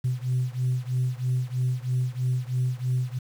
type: beating tone pair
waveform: sine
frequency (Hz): 125.3 / 128.4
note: B2 / C3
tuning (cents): +25 / -32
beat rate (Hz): 3.1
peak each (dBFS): -25 / -26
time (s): 0.04-3.19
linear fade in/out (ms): 10
effects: tanh soft clip ceiling -18 dBFS + 8-bit